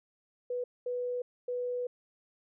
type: tone bursts at uneven times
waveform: sine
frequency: 492.7 Hz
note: B4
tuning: 4 cents flat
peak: -31 dBFS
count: 3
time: 0.5-0.64 / 0.86-1.22 / 1.48-1.87 s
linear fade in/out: 5 ms
effects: none